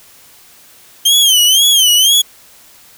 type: tone with vibrato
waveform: sawtooth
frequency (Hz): 3136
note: G7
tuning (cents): 0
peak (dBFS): -4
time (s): 1.05-2.22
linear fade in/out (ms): 10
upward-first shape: sine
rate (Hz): 2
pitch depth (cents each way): 130
effects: white hiss -43 dBFS RMS until 2.97 s